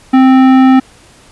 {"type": "tone with tanh clipping", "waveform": "sine", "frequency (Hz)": 261.7, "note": "C4", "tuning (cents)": 0, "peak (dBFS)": -5, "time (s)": [0.13, 0.8], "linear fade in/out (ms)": 10, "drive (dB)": 16, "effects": ["pink hiss -42 dBFS RMS until 1.31 s", "resampled to 24000 Hz"]}